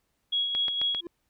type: tone with tremolo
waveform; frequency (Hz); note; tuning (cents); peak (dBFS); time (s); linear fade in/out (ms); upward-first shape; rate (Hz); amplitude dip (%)
sine; 3322; G#7; 0; -23; 0.32-1.01; 10; sine; 4.2; 45
type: click train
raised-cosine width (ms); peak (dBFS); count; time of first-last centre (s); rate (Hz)
0.3; -20; 4; 0.55-0.948; 7.54
type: tone with exponential growth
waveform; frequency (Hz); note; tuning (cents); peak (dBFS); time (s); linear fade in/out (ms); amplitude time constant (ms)
triangle; 342.8; F4; -32; -30; 0.98-1.07; 2; 18
effects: pink hiss -75 dBFS RMS until 1.29 s